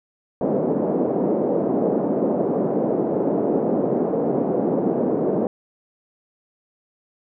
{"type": "band-pass noise", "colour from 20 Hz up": "white", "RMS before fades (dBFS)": -21, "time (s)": [0.41, 5.47], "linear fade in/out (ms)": 2, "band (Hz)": [180, 550], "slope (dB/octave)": 24, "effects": []}